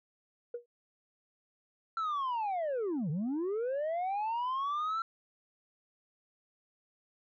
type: tone with exponential decay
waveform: sine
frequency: 478.7 Hz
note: A#4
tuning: 46 cents sharp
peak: -31 dBFS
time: 0.54-0.66 s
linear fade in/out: 5 ms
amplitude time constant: 24 ms
type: linear two-way sweep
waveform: sine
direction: down then up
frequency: 1355 to 140 to 1355 Hz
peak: -28 dBFS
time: 1.97-5.02 s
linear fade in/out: 2 ms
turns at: 3.1 s
effects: tanh soft clip ceiling -30 dBFS